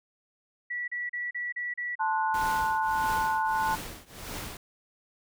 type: tone bursts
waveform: sine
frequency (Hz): 1947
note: B6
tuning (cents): -25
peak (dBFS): -30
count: 6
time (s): 0.7-1.955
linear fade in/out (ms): 10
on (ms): 180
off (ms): 35
type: chord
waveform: sine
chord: F# diminished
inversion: first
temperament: equal with one note detuned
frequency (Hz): 880 / 1046.5 / 1465.5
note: A5 / C6 / F#6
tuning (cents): 0 / 0 / -17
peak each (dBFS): -26 / -32 / -32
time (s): 1.99-3.76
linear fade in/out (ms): 20
type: noise with tremolo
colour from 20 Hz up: pink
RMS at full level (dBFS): -36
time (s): 2.34-4.57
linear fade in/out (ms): 2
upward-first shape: triangle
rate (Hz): 1.6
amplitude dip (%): 95
effects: none